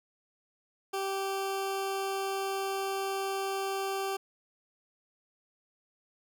20% pulse tone, 389.2 Hz, G4, 12 cents flat, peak -26 dBFS, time 0.93-4.17 s, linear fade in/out 10 ms, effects none

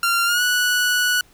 sawtooth tone with pitch glide, 1383 to 1473.7 Hz, F6 to F#6, -17 to -7 cents, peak -13 dBFS, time 0.03-1.21 s, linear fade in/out 2 ms, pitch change +110 cents, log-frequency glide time 0.25-0.42 s, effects pink hiss -54 dBFS RMS until 1.33 s

